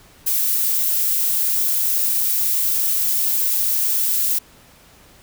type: noise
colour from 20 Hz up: violet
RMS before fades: -19 dBFS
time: 0.26-4.39 s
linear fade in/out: 10 ms
effects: pink hiss -49 dBFS RMS until 5.22 s